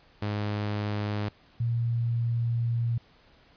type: tone pair in turn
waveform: sawtooth / sine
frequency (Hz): 104.1 / 117.32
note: G#2 / A#2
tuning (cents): +5 / +12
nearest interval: major second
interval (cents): 207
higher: second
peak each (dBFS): -24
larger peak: neither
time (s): 0.22-1.29 / 1.6-2.98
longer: second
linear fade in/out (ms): 5
effects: pink hiss -59 dBFS RMS until 3.56 s + resampled to 11025 Hz